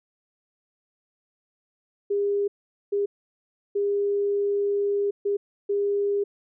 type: tone bursts at uneven times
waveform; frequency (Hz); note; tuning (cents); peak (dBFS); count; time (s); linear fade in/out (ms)
sine; 404.5; G#4; -46; -21; 5; 2.1-2.48 / 2.92-3.06 / 3.75-5.11 / 5.25-5.37 / 5.69-6.24; 10
effects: none